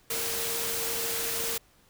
sine tone in noise, 460 Hz, A#4, 23 cents flat, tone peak -38 dBFS, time 0.1-1.58 s, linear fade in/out 5 ms, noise white, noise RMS -31 dBFS, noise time 0.1-1.58 s, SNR -10 dB, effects pink hiss -62 dBFS RMS until 1.89 s

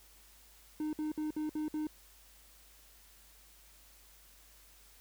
triangle tone bursts, 306.4 Hz, D#4, 27 cents flat, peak -31 dBFS, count 6, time 0.8-1.87 s, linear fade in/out 2 ms, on 130 ms, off 58 ms, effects added 50 Hz sine -63 dBFS peak until 5 s + white hiss -61 dBFS RMS until 5 s

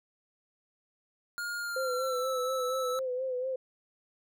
square tone with pitch glide, 1420 to 1309.7 Hz, F6 to E6, +28 to -12 cents, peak -34 dBFS, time 1.38-2.99 s, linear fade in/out 0 ms, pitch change -140 cents, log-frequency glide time 1.59-2.32 s
sine tone with vibrato, 512 Hz, C5, 38 cents flat, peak -30 dBFS, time 1.76-3.56 s, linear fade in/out 5 ms, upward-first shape sine, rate 4.2 Hz, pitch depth 52 cents each way
effects none

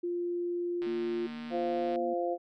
sine tone, 349.2 Hz, F4, in tune, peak -30 dBFS, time 0.03-1.27 s, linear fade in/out 10 ms
click train, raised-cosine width 0.3 ms, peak -31 dBFS, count 174, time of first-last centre 0.82-1.958 s, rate 152 Hz
sine tone with pitch glide, 233.1 to 239.5 Hz, A#3 to A#3, 0 to +47 cents, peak -38 dBFS, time 0.86-2.14 s, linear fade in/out 10 ms, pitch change +47 cents, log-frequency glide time 1.27-1.83 s
harmonic tone, 173.8 Hz, F3, 8 cents flat, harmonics 2 / 3 / 4, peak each -33 / -33 / -33 dBFS, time 1.5-2.38 s, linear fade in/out 50 ms
effects none

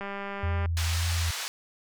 click train, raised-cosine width 0.5 ms, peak -21 dBFS, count 130, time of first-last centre 0.01-0.658 s, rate 199 Hz
sine tone with vibrato, 84 Hz, E2, 33 cents sharp, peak -25 dBFS, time 0.43-1.31 s, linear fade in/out 5 ms, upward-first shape sine, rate 1.9 Hz, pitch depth 28 cents each way
white band-pass noise, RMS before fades -34 dBFS, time 0.77-1.48 s, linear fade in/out 0 ms, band 860 to 6000 Hz, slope 12 dB/octave
effects none

